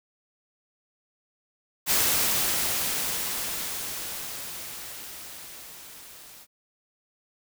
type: noise with level ramp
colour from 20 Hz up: white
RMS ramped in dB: -22 to -48 dBFS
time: 1.86-6.47 s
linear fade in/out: 50 ms
effects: none